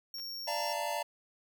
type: tone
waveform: square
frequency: 5520 Hz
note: F8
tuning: 21 cents flat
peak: -39 dBFS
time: 0.14-0.73 s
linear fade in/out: 2 ms
type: clicks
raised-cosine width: 0.2 ms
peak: -37 dBFS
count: 2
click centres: 0.185 / 0.198 s
type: chord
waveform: square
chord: Bb major seventh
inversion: first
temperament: equal with one note detuned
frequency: 587.3 / 683.7 / 880 / 932.3 Hz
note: D5 / F5 / A5 / Bb5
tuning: 0 / -37 / 0 / 0 cents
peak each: -39 dBFS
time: 0.47-1.03 s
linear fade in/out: 10 ms
effects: none